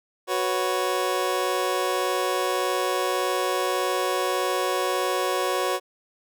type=chord; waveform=25% pulse; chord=F# suspended fourth; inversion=none; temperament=just; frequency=370 / 493.3 / 555 Hz; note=F#4 / B4 / C#5; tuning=0 / -2 / +2 cents; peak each=-23 / -25 / -24 dBFS; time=0.27-5.8 s; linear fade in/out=50 ms; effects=none